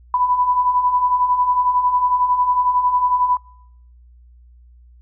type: beating tone pair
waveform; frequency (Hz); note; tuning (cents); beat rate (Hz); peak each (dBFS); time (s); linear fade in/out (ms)
sine; 984 / 995; B5 / B5; -7 / +13; 11; -22 / -15; 0.14-3.37; 2
effects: noise-tail reverb RT60 0.8 s tail -25 dB re dry + added 60 Hz sine -44 dBFS peak until 5.01 s